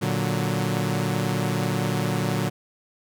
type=chord; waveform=sawtooth; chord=Bb augmented; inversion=none; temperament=equal; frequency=116.54 / 146.83 / 185 Hz; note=Bb2 / D3 / F#3; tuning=0 / 0 / 0 cents; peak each=-23 dBFS; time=0.01-2.5 s; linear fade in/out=20 ms; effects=none